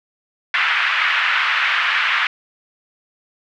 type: band-pass noise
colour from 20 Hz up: pink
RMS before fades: -18 dBFS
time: 0.54-2.27 s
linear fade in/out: 2 ms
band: 1300 to 2800 Hz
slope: 24 dB/octave
effects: none